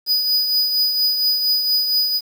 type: tone with tremolo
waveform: square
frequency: 4960 Hz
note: D#8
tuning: 6 cents flat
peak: -14 dBFS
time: 0.06-2.21 s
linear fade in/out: 50 ms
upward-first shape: triangle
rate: 4.3 Hz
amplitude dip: 50%
effects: 7-bit